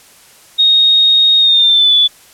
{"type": "tone with pitch glide", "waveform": "sine", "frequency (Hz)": [3729, 3459], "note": ["A#7", "A7"], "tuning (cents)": [0, -30], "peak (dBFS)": -6, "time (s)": [0.58, 2.08], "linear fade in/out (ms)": 20, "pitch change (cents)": -130, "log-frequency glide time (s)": [1.39, 1.95], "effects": ["white hiss -43 dBFS RMS until 2.33 s", "low-pass 12000 Hz 12 dB/octave"]}